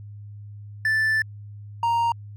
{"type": "tone pair in turn", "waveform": "triangle", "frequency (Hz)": [1760, 932.3], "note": ["A6", "A#5"], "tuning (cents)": [0, 0], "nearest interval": "major seventh", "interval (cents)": 1100, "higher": "first", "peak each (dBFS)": -17, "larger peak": "neither", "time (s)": [[0.85, 1.22], [1.83, 2.12]], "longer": "first", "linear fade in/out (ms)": 2, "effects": ["added 103 Hz sine -37 dBFS peak until 2.36 s"]}